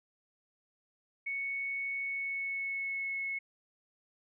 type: tone with pitch glide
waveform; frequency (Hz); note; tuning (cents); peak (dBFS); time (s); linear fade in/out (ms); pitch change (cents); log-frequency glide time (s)
sine; 2217 to 2190; C#7 to C#7; 0 to -22; -33; 1.26-3.39; 10; -22; 2.01-3.17
effects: none